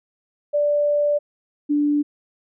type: tone pair in turn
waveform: sine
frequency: 586 / 293 Hz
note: D5 / D4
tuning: -4 / -4 cents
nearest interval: octave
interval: 1200 cents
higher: first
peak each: -16 dBFS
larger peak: neither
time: 0.53-1.19 / 1.69-2.03 s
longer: first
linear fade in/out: 20 ms
effects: none